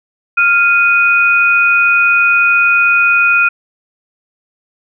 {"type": "tone pair together", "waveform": "sine", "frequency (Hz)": [1396.9, 2484], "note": ["F6", "D#7"], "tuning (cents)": [0, -3], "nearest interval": "minor seventh", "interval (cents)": 997, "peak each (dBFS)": -10, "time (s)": [0.37, 3.49], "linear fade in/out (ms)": 10, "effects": []}